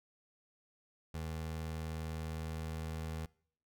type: tone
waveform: 25% pulse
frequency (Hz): 79.8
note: D#2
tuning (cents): +44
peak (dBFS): -35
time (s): 1.14-3.26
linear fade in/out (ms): 5
effects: noise-tail reverb RT60 0.6 s tail -24 dB re dry